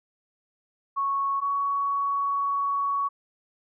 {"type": "tone pair in turn", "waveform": "sine", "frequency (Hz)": [1106, 1120.1], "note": ["C#6", "C#6"], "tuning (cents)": [-4, 18], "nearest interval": "unison", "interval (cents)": 22, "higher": "second", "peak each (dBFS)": [-23, -23], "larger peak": "neither", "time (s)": [[0.96, 1.41], [1.41, 3.09]], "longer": "second", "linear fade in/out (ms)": 20, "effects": []}